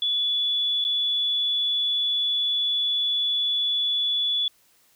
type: tone with dropouts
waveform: sine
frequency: 3431 Hz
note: A7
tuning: 44 cents flat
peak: -21 dBFS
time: 0.02-4.48 s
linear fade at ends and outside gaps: 2 ms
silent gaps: 0.842-0.849 s
effects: white hiss -61 dBFS RMS until 4.95 s